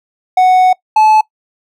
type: tone pair in turn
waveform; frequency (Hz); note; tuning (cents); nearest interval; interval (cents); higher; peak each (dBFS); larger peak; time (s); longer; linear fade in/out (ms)
triangle; 740 / 864.6; F#5 / A5; 0 / -31; minor third; 269; second; -3; neither; 0.37-0.73 / 0.96-1.21; first; 5
effects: noise-tail reverb RT60 0.1 s tail -22 dB re dry